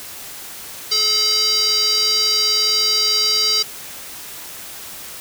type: tone with band-pass filter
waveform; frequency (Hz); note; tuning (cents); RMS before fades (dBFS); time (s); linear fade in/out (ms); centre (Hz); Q
square; 430.5; A4; -38; -17; 0.91-3.63; 10; 4900; 7.4
effects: white hiss -34 dBFS RMS until 5.2 s